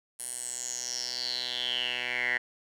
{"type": "tone with band-pass filter sweep", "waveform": "10% pulse", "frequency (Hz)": 123.47, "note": "B2", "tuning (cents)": 0, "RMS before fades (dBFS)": -33, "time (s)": [0.19, 2.38], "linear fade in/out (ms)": 10, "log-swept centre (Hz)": [10000, 1900], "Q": 7.7, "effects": []}